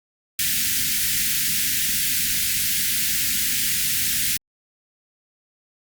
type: band-stop noise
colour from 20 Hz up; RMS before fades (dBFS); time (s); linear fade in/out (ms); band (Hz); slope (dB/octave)
white; -22; 0.39-4.37; 2; 270 to 1600; 48
effects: Opus 48 kbps